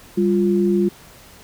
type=tone pair together; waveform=sine; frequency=197.9 / 350 Hz; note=G3 / F4; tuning=+17 / +4 cents; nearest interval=minor seventh; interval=987 cents; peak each=-17 dBFS; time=0.17-0.89 s; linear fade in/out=10 ms; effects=pink hiss -45 dBFS RMS until 1.43 s